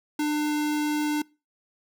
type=tone; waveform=square; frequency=299.4 Hz; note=D4; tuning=33 cents sharp; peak=-24 dBFS; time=0.19-1.22 s; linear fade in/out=5 ms; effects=noise-tail reverb RT60 0.3 s tail -24 dB re dry

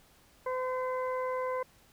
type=harmonic tone; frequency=511 Hz; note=C5; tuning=41 cents flat; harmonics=1 / 2 / 3 / 4; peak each=-32 / -35 / -47 / -46 dBFS; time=0.46-1.63 s; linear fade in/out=5 ms; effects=pink hiss -62 dBFS RMS until 1.92 s

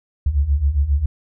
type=beating tone pair; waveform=sine; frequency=66.5 / 73.9 Hz; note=C2 / D2; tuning=+29 / +11 cents; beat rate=7.4 Hz; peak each=-20 / -16 dBFS; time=0.26-1.06 s; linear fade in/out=5 ms; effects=none

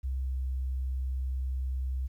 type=tone with pitch glide; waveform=sine; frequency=65.6 to 65.03 Hz; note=C2 to C2; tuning=+5 to -10 cents; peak=-28 dBFS; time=0.03-2.08 s; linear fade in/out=20 ms; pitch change=-15 cents; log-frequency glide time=0.22-0.29 s; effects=tanh soft clip ceiling -25 dBFS + 11-bit

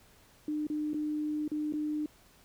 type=tone with dropouts; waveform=sine; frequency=302 Hz; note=D4; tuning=48 cents sharp; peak=-30 dBFS; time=0.48-2.06 s; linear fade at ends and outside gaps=2 ms; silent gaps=0.669-0.7 / 0.934-0.943 / 1.479-1.516 / 1.725-1.736 s; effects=pink hiss -61 dBFS RMS until 2.44 s

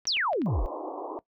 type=clicks; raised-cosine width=0.3 ms; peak=-28 dBFS; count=4; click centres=0.054 / 0.17 / 0.332 / 0.418 s
type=exponential sweep; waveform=sine; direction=down; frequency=6110 to 34.66 Hz; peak=-24 dBFS; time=0.07-0.66 s; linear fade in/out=0 ms
type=band-pass noise; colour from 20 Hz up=pink; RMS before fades=-36 dBFS; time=0.46-1.19 s; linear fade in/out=0 ms; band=290 to 1100 Hz; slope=96 dB/octave
effects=noise-tail reverb RT60 0.1 s tail -19 dB re dry

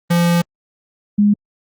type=tone pair in turn; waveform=square / sine; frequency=172 / 206.2 Hz; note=F3 / G#3; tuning=-26 / -12 cents; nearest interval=minor third; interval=314 cents; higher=second; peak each=-12 / -9 dBFS; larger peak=second; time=0.1-0.42 / 1.18-1.34 s; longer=first; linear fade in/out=10 ms; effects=Opus 24 kbps

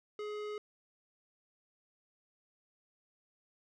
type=tone with tanh clipping; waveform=sine; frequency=420.2 Hz; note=G#4; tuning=20 cents sharp; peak=-40 dBFS; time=0.19-0.58 s; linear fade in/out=2 ms; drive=18 dB; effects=none

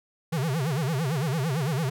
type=tone with vibrato; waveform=square; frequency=146.83 Hz; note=D3; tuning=in tune; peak=-25 dBFS; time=0.32-1.9 s; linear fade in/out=10 ms; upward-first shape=sine; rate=8.9 Hz; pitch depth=260 cents each way; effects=none

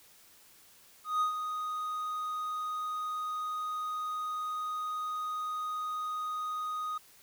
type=tone with ADSR envelope; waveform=triangle; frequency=1244.5 Hz; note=D#6; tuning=in tune; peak=-23 dBFS; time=1.04-6.98 s; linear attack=170 ms; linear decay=110 ms; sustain=-8 dB; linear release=6 ms; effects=white hiss -59 dBFS RMS until 7.22 s

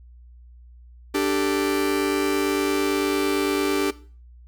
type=chord; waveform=45% pulse; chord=D suspended fourth; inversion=none; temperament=just; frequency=293.7 / 391.6 / 440.5 Hz; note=D4 / G4 / A4; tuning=0 / -2 / +2 cents; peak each=-23 / -24 / -29 dBFS; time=1.14-3.91 s; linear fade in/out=10 ms; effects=noise-tail reverb RT60 0.4 s tail -17 dB re dry + added 60 Hz sine -44 dBFS peak until 4.47 s

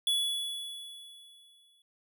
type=tone with exponential decay; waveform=square; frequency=3405 Hz; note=G#7; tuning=42 cents sharp; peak=-25 dBFS; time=0.07-1.82 s; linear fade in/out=2 ms; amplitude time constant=380 ms; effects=none

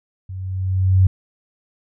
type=tone with level ramp; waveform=sine; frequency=93.9 Hz; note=F#2; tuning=26 cents sharp; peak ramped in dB=-28 to -8 dBFS; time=0.29-1.07 s; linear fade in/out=5 ms; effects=none

